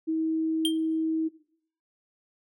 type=tone; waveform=sine; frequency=320.1 Hz; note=D#4; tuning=49 cents sharp; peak=-24 dBFS; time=0.07-1.29 s; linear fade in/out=20 ms
type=tone with exponential decay; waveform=square; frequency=3182 Hz; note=G7; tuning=25 cents sharp; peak=-21 dBFS; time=0.65-0.77 s; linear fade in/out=1 ms; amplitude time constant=25 ms
effects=noise-tail reverb RT60 0.6 s tail -17 dB re dry